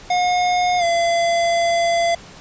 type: tone with pitch glide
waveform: square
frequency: 720 to 681.2 Hz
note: F#5 to F5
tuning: -47 to -43 cents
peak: -16 dBFS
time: 0.1-2.15 s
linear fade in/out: 5 ms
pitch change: -96 cents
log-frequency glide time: 0.78-0.84 s
effects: pink hiss -41 dBFS RMS until 2.4 s + resampled to 16000 Hz